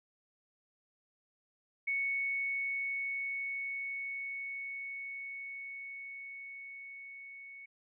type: tone with level ramp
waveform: sine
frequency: 2217 Hz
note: C#7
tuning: in tune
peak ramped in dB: -30 to -47 dBFS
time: 1.87-7.66 s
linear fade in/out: 10 ms
effects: none